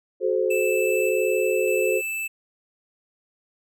sine chord, F# diminished, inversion none, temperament equal with one note detuned, 370 / 430.9 / 523.3 Hz, F#4 / A4 / C5, 0 / -36 / 0 cents, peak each -24 dBFS, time 0.2-2.02 s, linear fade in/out 50 ms
square tone with tremolo, 2637 Hz, E7, in tune, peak -27 dBFS, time 0.5-2.28 s, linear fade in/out 10 ms, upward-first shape square, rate 0.85 Hz, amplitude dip 25%
effects none

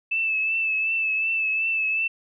sine tone with vibrato, 2629 Hz, E7, 5 cents flat, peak -21 dBFS, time 0.11-2.08 s, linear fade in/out 10 ms, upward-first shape triangle, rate 2.7 Hz, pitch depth 37 cents each way, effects none

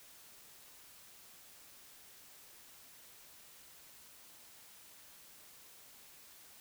silence, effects white hiss -58 dBFS RMS until 6.6 s

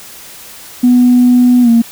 sine tone with pitch glide, 246.9 to 231.7 Hz, B3 to A#3, 0 to -10 cents, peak -3 dBFS, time 0.83-1.82 s, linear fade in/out 10 ms, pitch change -110 cents, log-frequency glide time 1.62-1.69 s, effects tanh soft clip ceiling 0 dBFS + white hiss -33 dBFS RMS until 1.91 s

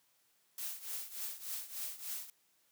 blue noise with tremolo, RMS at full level -39 dBFS, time 0.58-2.3 s, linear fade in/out 2 ms, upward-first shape triangle, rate 3.4 Hz, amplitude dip 85%, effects white hiss -73 dBFS RMS until 2.71 s + high-pass 100 Hz 12 dB/octave

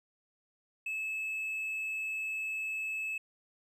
sine tone with hard clipping, 2600 Hz, E7, 24 cents flat, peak -34 dBFS, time 0.86-3.18 s, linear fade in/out 5 ms, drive 2 dB, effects none

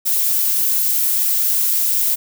violet noise, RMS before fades -17 dBFS, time 0.05-2.16 s, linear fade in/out 20 ms, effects none

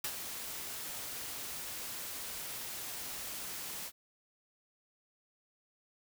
white noise with ADSR envelope, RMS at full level -35 dBFS, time 0.04-3.92 s, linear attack 4 ms, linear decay 66 ms, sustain -7 dB, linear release 60 ms, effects none

